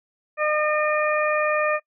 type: harmonic tone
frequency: 607 Hz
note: D#5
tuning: 43 cents flat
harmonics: 1 / 2 / 3 / 4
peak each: -22 / -25 / -27 / -28 dBFS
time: 0.37-1.8 s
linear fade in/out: 50 ms
effects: noise-tail reverb RT60 0.1 s tail -22 dB re dry